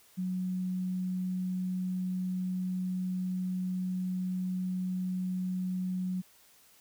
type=tone; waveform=sine; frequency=184 Hz; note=F#3; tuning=9 cents flat; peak=-30 dBFS; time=0.17-6.22 s; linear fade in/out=20 ms; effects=white hiss -61 dBFS RMS until 6.8 s